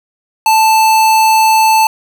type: tone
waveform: square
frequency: 880 Hz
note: A5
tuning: in tune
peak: -7 dBFS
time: 0.46-1.87 s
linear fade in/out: 2 ms
effects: none